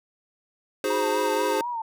square chord, Ab dominant seventh, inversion second, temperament equal, 311.1 / 370 / 415.3 / 523.3 Hz, Eb4 / Gb4 / Ab4 / C5, 0 / 0 / 0 / 0 cents, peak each -33 / -32 / -28 / -28 dBFS, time 0.84-1.61 s, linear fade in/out 2 ms
sine tone with vibrato, 932.3 Hz, A#5, in tune, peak -27 dBFS, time 0.9-1.82 s, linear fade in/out 5 ms, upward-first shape sine, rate 4.1 Hz, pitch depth 79 cents each way
effects none

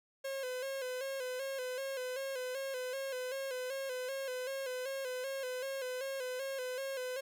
45% pulse tone with vibrato, 523.3 Hz, C5, in tune, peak -37 dBFS, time 0.24-7.21 s, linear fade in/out 10 ms, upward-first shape square, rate 2.6 Hz, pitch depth 60 cents each way, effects none

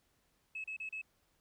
sine tone bursts, 2588 Hz, E7, 32 cents flat, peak -38 dBFS, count 4, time 0.55-1.016 s, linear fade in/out 5 ms, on 91 ms, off 34 ms, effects tanh soft clip ceiling -34 dBFS + pink hiss -75 dBFS RMS until 1.4 s

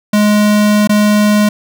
square tone with dropouts, 209.2 Hz, G#3, 13 cents sharp, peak -8 dBFS, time 0.13-1.49 s, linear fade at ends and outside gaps 5 ms, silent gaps 0.874-0.893 s, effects none

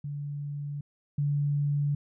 sine tone pair in turn, 144.4 / 144.4 Hz, D3 / D3, -29 / -29 cents, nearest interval unison, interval 0 cents, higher neither, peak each -32 / -24 dBFS, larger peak second, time 0.04-0.81 / 1.18-1.95 s, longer neither, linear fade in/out 5 ms, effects none

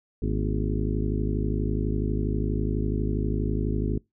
harmonic tone with a mistuned harmonic, 52.2 Hz, G#1, 10 cents sharp, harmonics 1 / 2 / 3 / 4 / 5 / 6 / 7 / 8, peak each -27 / -30 / -32 / -33 / -34 / -35 / -35 / -36 dBFS, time 0.22-3.98 s, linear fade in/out 5 ms, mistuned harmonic 4, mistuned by +150 cents, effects noise-tail reverb RT60 0.2 s tail -26 dB re dry

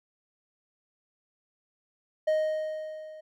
triangle tone with level ramp, 622.3 Hz, D#5, in tune, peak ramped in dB -19 to -41 dBFS, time 2.27-3.21 s, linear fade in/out 10 ms, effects none

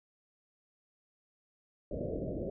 white low-pass noise, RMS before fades -37 dBFS, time 1.91-2.5 s, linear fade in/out 5 ms, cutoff 630 Hz, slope 96 dB/octave, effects none

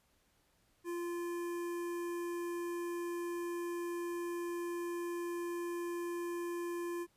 square tone with notch filter, 346.1 Hz, F4, 16 cents flat, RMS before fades -39 dBFS, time 0.84-7.07 s, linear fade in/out 50 ms, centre 4000 Hz, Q 0.72, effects pink hiss -73 dBFS RMS until 7.16 s + resampled to 32000 Hz

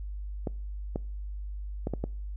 clicks, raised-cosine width 2 ms, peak -17 dBFS, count 5, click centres 0.472 / 0.959 / 1.871 / 1.937 / 2.04 s, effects noise-tail reverb RT60 0.5 s tail -25 dB re dry + added 50 Hz sine -34 dBFS peak until 2.36 s

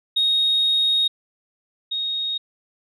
sine tone pair in turn, 3737 / 3737 Hz, A#7 / A#7, +4 / +4 cents, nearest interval unison, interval 0 cents, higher neither, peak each -15 / -22 dBFS, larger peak first, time 0.16-1.08 / 1.91-2.38 s, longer first, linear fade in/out 10 ms, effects tanh soft clip ceiling -12 dBFS

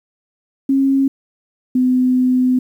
sine tone pair in turn, 271.4 / 253.7 Hz, C#4 / B3, -36 / +47 cents, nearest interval minor second, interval 117 cents, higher first, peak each -11 dBFS, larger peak neither, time 0.69-1.08 / 1.75-2.59 s, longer second, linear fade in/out 5 ms, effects 8-bit

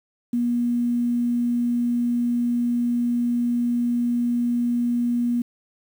sine tone with quantisation, 240 Hz, B3, 49 cents flat, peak -19 dBFS, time 0.33-5.42 s, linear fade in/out 5 ms, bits 8, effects none

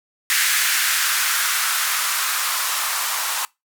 violet noise with band-pass filter sweep, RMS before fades -21 dBFS, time 0.3-3.45 s, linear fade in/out 0 ms, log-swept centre 1700 to 960 Hz, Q 2.4, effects noise-tail reverb RT60 0.2 s tail -23 dB re dry

